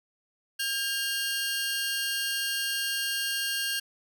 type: tone cluster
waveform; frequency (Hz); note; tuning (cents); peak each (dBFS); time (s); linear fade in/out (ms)
sawtooth; 1611 / 2811 / 4374; G6 / F7 / C#8; +47 / +11 / -24; -28 / -29 / -31; 0.59-3.8; 10
effects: none